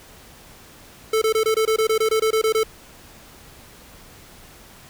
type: tone bursts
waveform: square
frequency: 440 Hz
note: A4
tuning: in tune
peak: -17 dBFS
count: 14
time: 1.13-2.634 s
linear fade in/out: 5 ms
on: 87 ms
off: 22 ms
effects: pink hiss -46 dBFS RMS until 4.89 s